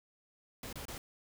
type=noise bursts; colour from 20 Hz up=pink; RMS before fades=-44 dBFS; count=3; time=0.63-0.98 s; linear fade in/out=2 ms; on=98 ms; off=28 ms; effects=none